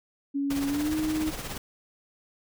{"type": "tone with pitch glide", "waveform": "sine", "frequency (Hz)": [280, 310.7], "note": ["C#4", "D#4"], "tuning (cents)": [18, -2], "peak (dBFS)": -25, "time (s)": [0.34, 1.31], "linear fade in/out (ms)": 20, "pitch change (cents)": 180, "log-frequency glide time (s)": [0.67, 0.94]}
{"type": "noise with tremolo", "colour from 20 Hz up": "pink", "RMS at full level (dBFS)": -34, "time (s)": [0.5, 1.58], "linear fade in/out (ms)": 5, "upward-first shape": "sine", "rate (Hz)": 17, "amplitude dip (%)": 50}
{"effects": []}